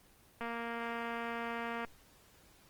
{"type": "click train", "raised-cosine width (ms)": 0.5, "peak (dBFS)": -25, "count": 336, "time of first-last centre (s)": [0.41, 1.848], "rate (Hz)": 233, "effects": ["pink hiss -63 dBFS RMS until 2.69 s", "Opus 24 kbps"]}